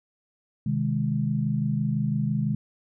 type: chord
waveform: sine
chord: Ab major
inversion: first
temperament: just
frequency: 129.78 / 155.74 / 207.7 Hz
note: C3 / Eb3 / Ab3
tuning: -14 / +2 / 0 cents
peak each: -27 dBFS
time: 0.66-2.55 s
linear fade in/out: 5 ms
effects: none